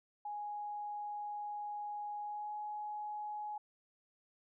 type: tone with pitch glide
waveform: sine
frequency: 830.6 to 839.8 Hz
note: G#5 to G#5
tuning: 0 to +19 cents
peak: -39 dBFS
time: 0.25-3.58 s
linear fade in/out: 5 ms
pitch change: +19 cents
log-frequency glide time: 2.21-2.53 s
effects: none